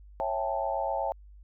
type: chord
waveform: sine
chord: A dominant seventh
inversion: first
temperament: just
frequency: 550 / 660 / 792 / 880 Hz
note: C#5 / E5 / G5 / A5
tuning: -14 / +2 / +18 / 0 cents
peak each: -33 dBFS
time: 0.2-1.12 s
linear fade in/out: 0 ms
effects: added 50 Hz sine -48 dBFS peak until 1.43 s